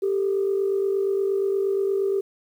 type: tone pair together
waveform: sine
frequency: 391.5 / 440 Hz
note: G4 / A4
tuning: -2 / 0 cents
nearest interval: major second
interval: 202 cents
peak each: -20 / -28 dBFS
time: 0.02-2.21 s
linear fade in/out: 10 ms
effects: tanh soft clip ceiling -14 dBFS + 9-bit